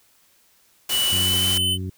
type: tone with pitch glide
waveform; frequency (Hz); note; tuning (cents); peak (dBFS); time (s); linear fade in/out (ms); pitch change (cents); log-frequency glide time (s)
square; 2960 to 3034; F#7 to F#7; 0 to +43; -20; 0.89-1.78; 50; +43; 1.15-1.44
type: noise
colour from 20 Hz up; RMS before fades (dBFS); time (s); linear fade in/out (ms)
white; -27; 0.89-1.58; 5
type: harmonic tone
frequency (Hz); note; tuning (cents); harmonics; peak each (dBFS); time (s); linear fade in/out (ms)
93.3; F#2; +15; 1 / 2 / 3 / 4; -27 / -33 / -37 / -39; 1.12-1.9; 5
effects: white hiss -59 dBFS RMS until 1.97 s